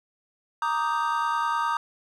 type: chord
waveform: triangle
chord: Eb major seventh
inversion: second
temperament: equal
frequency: 932.3 / 1174.7 / 1244.5 / 1568 Hz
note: Bb5 / D6 / Eb6 / G6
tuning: 0 / 0 / 0 / 0 cents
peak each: -25 / -29 / -26 / -31 dBFS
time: 0.62-1.77 s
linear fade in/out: 2 ms
effects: none